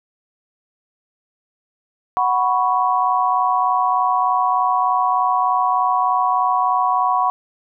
sine chord, F# suspended fourth, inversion none, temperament just, 740 / 986.7 / 1110 Hz, F#5 / B5 / C#6, 0 / -2 / +2 cents, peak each -19 dBFS, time 2.17-7.3 s, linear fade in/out 0 ms, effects none

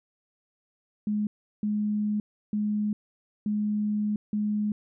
sine tone bursts at uneven times, 209.8 Hz, G#3, 18 cents sharp, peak -24 dBFS, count 5, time 1.07-1.27 / 1.63-2.2 / 2.53-2.93 / 3.46-4.16 / 4.33-4.72 s, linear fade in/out 2 ms, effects none

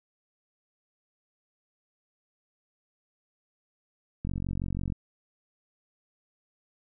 click train, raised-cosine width 5 ms, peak -20 dBFS, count 32, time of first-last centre 4.25-4.922 s, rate 46.1 Hz, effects none

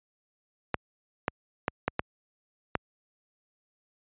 clicks, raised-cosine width 0.5 ms, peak -10 dBFS, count 6, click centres 0.743 / 1.281 / 1.681 / 1.88 / 1.994 / 2.753 s, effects high-pass 60 Hz 12 dB/octave + resampled to 8000 Hz

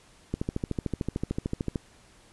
click train, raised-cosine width 3 ms, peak -15 dBFS, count 20, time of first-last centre 0.34-1.758 s, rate 13.4 Hz, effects pink hiss -57 dBFS RMS until 2.32 s + resampled to 24000 Hz

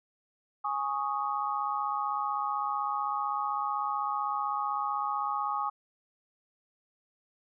sine chord, Ab suspended fourth, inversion none, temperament equal, 830.6 / 1108.7 / 1244.5 Hz, Ab5 / Db6 / Eb6, 0 / 0 / 0 cents, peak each -33 dBFS, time 0.64-5.7 s, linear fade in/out 10 ms, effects none

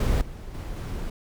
brown noise with level steps, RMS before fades -22 / -38 / -33 / -31 dBFS, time 0-1.1 s, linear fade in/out 5 ms, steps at 0.21 / 0.54 / 0.76 s, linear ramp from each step 5 ms, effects none

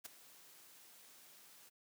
white noise with ADSR envelope, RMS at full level -45 dBFS, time 0.04-1.7 s, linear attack 19 ms, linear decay 8 ms, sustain -16 dB, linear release 22 ms, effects high-pass 150 Hz 12 dB/octave

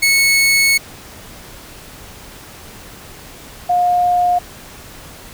sawtooth / sine tone pair in turn, 2202 / 712.7 Hz, C#7 / F5, -12 / +35 cents, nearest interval octave + minor sixth, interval 1953 cents, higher first, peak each -7 / -11 dBFS, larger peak first, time 0.02-0.78 / 3.69-4.39 s, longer first, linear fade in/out 10 ms, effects pink hiss -37 dBFS RMS until 5.33 s

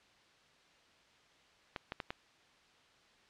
clicks, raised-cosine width 0.3 ms, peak -22 dBFS, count 4, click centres 1.762 / 1.921 / 2.002 / 2.105 s, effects white hiss -65 dBFS RMS until 3.29 s + low-pass 4000 Hz 12 dB/octave

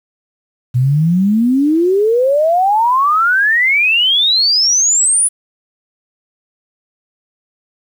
sine exponential sweep, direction up, 119.9 to 10100 Hz, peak -9 dBFS, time 0.74-5.29 s, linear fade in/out 20 ms, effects 7-bit

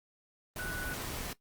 sine tone in noise, 1480 Hz, F#6, in tune, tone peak -37 dBFS, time 0.59-0.94 s, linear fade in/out 2 ms, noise pink, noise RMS -39 dBFS, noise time 0.56-1.33 s, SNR -1 dB, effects noise-tail reverb RT60 0.1 s tail -17 dB re dry + Opus 32 kbps

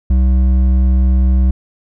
sine tone with hard clipping, 63.9 Hz, C2, 40 cents flat, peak -10 dBFS, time 0.1-1.51 s, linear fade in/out 5 ms, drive 7 dB, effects none

